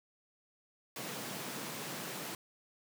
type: high-pass noise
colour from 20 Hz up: pink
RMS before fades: -42 dBFS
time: 0.96-2.35 s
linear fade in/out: 2 ms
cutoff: 130 Hz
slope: 48 dB/octave
effects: none